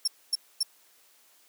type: tone bursts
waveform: 30% pulse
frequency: 5430 Hz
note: F8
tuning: 50 cents flat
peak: -19 dBFS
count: 3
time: 0.05-0.631 s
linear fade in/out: 5 ms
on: 27 ms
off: 250 ms
effects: white hiss -61 dBFS RMS until 1.48 s + high-pass 300 Hz 12 dB/octave